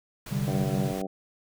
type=noise; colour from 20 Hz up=pink; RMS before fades=-41 dBFS; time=0.26-1.02 s; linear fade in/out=5 ms
type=chord; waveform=triangle; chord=C suspended second; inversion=none; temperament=just; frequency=130.81 / 147.16 / 196.22 Hz; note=C3 / D3 / G3; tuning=0 / +4 / +2 cents; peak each=-28 dBFS; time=0.31-0.92 s; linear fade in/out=10 ms
type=harmonic tone; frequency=95.6 Hz; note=G2; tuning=43 cents flat; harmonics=2 / 3 / 4 / 5 / 6 / 7 / 8; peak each=-34 / -36 / -37 / -38 / -39 / -39 / -40 dBFS; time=0.47-1.07 s; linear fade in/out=10 ms
effects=none